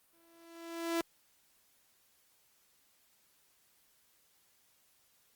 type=tone with exponential growth; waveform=sawtooth; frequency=334.4 Hz; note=E4; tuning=25 cents sharp; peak=-25 dBFS; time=0.13-1.01 s; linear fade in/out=2 ms; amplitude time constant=190 ms; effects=white hiss -70 dBFS RMS until 5.35 s + Opus 32 kbps